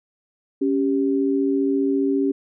sine tone pair together, 277.2 / 392 Hz, C#4 / G4, 0 / 0 cents, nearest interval tritone, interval 600 cents, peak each -19 / -22 dBFS, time 0.61-2.32 s, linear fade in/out 10 ms, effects none

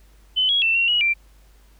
sine tone with pitch steps, 3033 / 3318 / 2679 / 2740 / 2909 / 2358 Hz, F#7 / G#7 / E7 / F7 / F#7 / D7, +42 / -2 / +27 / -34 / -30 / +6 cents, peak -16 dBFS, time 0.36-1.14 s, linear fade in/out 20 ms, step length 130 ms, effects added 50 Hz sine -49 dBFS peak until 1.79 s + pink hiss -59 dBFS RMS until 1.79 s

